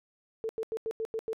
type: tone bursts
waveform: sine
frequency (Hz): 445.7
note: A4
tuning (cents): +22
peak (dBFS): -30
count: 7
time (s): 0.44-1.331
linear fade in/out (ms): 0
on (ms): 51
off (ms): 89
effects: none